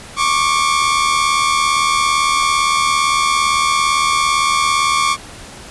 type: tone pair together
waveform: sawtooth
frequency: 1097 / 1174.7 Hz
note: C#6 / D6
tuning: -18 / 0 cents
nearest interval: minor second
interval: 118 cents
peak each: -12 dBFS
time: 0.16-5.17 s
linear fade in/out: 50 ms
effects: pink hiss -35 dBFS RMS until 5.7 s + resampled to 24000 Hz